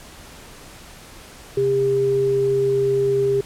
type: tone pair together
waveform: sine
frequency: 132.93 / 401.1 Hz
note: C3 / G4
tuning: +28 / +40 cents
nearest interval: octave + perfect fifth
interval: 1912 cents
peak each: -27 / -16 dBFS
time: 1.57-3.41 s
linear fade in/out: 5 ms
effects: pink hiss -42 dBFS RMS until 3.45 s + low-pass 12000 Hz 12 dB/octave